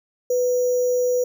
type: tone with sample-and-hold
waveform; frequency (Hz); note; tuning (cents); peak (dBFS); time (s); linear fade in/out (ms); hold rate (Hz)
sine; 495.9; B4; +7; -17; 0.3-1.24; 5; 6300
effects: none